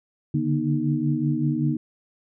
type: tone cluster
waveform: sine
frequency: 143.2 / 148.5 / 239.9 / 309.2 Hz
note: D3 / D3 / A#3 / D#4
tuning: -43 / +20 / +50 / -11 cents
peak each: -26 dBFS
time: 0.34-1.77 s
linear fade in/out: 5 ms
effects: none